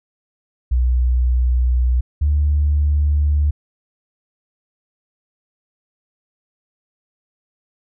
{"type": "tone pair in turn", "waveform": "sine", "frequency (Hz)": [62, 73.52], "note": ["B1", "D2"], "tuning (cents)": [7, 2], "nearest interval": "minor third", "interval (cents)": 295, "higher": "second", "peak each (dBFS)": -12, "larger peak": "neither", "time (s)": [[0.71, 2.01], [2.21, 3.51]], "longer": "neither", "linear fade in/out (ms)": 10, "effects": ["tanh soft clip ceiling -8 dBFS"]}